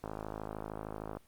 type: click train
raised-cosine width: 1 ms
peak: -25 dBFS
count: 61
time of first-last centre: 0.04-1.17 s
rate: 53.1 Hz
effects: pink hiss -66 dBFS RMS until 1.27 s + Opus 48 kbps